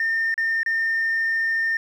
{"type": "tone with dropouts", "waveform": "sine", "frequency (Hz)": 1813, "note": "A#6", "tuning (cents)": -49, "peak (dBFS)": -18, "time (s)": [0, 1.77], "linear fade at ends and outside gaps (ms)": 2, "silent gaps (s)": [[0.342, 0.378], [0.632, 0.661]], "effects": ["tanh soft clip ceiling -17 dBFS", "9-bit"]}